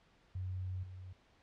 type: tone with level steps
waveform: sine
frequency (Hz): 92.5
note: F#2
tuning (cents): 0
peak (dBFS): -37 / -46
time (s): 0.35-1.13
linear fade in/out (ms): 5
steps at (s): 0.83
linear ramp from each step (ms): 5
effects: pink hiss -68 dBFS RMS until 1.42 s + low-pass 4000 Hz 12 dB/octave